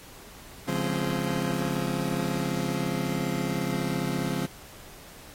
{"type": "chord", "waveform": "30% pulse", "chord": "Db major seventh", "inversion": "none", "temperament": "just", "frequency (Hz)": [138.59, 173.24, 207.9, 259.9], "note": ["Db3", "F3", "Ab3", "C4"], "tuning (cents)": [0, -14, 2, -11], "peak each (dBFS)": [-30, -28, -31, -30], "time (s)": [0.67, 4.47], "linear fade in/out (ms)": 20, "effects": ["pink hiss -48 dBFS RMS until 5.34 s", "AAC 48 kbps"]}